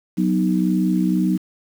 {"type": "chord", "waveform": "sine", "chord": "B major", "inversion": "second", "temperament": "equal", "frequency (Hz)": [185, 246.9, 311.1], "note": ["F#3", "B3", "D#4"], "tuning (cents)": [0, 0, 0], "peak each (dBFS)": [-18, -23, -21], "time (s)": [0.17, 1.38], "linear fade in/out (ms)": 20, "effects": ["7-bit"]}